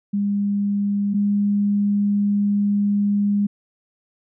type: tone pair in turn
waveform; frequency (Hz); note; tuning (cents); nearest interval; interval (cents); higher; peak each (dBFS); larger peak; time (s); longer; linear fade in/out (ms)
sine; 202.3 / 203.6; G#3 / G#3; -45 / -34; unison; 11; second; -18 / -16; second; 0.13-1.14 / 1.14-3.47; second; 10
effects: none